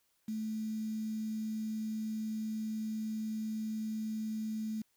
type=tone with quantisation; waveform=sine; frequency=218 Hz; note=A3; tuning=16 cents flat; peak=-34 dBFS; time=0.28-4.82 s; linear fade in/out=5 ms; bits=9; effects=white hiss -75 dBFS RMS until 4.96 s